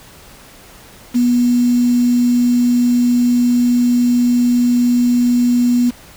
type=tone with quantisation; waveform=sine; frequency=243.6 Hz; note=B3; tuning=24 cents flat; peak=-10 dBFS; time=1.14-5.91 s; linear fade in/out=20 ms; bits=5; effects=pink hiss -41 dBFS RMS until 6.16 s